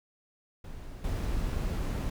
brown noise with level steps, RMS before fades -42 / -31 dBFS, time 0.64-2.1 s, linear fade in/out 5 ms, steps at 1.04 s, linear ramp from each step 2 ms, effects none

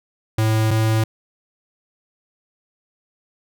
square tone pair in turn, 110 / 110.55 Hz, A2 / A2, 0 / +9 cents, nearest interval unison, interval 9 cents, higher second, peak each -16 dBFS, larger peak neither, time 0.38-0.71 / 0.71-1.04 s, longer neither, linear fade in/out 5 ms, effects none

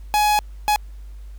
45% pulse tone bursts at uneven times, 840 Hz, G#5, 19 cents sharp, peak -15 dBFS, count 2, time 0.14-0.39 / 0.68-0.76 s, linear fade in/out 0 ms, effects added 50 Hz sine -34 dBFS peak until 1.38 s + pink hiss -58 dBFS RMS until 1.38 s

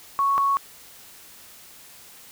sine tone pair in turn, 1108.7 / 1108.7 Hz, C#6 / C#6, 0 / 0 cents, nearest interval unison, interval 0 cents, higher neither, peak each -18 dBFS, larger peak neither, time 0.19-0.38 / 0.38-0.57 s, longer neither, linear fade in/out 0 ms, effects white hiss -47 dBFS RMS until 2.31 s

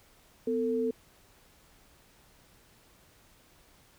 sine tone pair together, 251 / 450 Hz, B3 / A4, +28 / +39 cents, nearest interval minor seventh, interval 1011 cents, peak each -31 / -28 dBFS, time 0.47-0.91 s, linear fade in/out 5 ms, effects pink hiss -61 dBFS RMS until 3.98 s

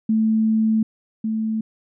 sine tone pair in turn, 220 / 220 Hz, A3 / A3, 0 / 0 cents, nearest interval unison, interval 0 cents, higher neither, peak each -15 / -20 dBFS, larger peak first, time 0.09-0.83 / 1.24-1.61 s, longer first, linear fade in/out 5 ms, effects none

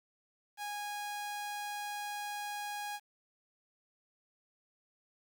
sawtooth tone, 825 Hz, G#5, 12 cents flat, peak -34 dBFS, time 0.57-3 s, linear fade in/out 50 ms, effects 10-bit

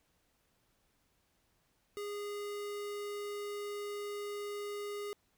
square tone, 410.7 Hz, G#4, 19 cents flat, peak -39 dBFS, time 1.97-5.13 s, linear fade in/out 0 ms, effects pink hiss -75 dBFS RMS until 5.37 s

